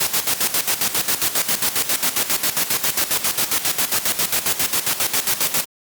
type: noise with tremolo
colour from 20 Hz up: white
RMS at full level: -18 dBFS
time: 0-5.65 s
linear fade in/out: 10 ms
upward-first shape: square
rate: 7.4 Hz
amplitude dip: 70%
effects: high-pass 100 Hz 12 dB/octave + Opus 48 kbps